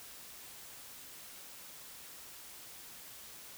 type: silence
effects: white hiss -51 dBFS RMS until 3.57 s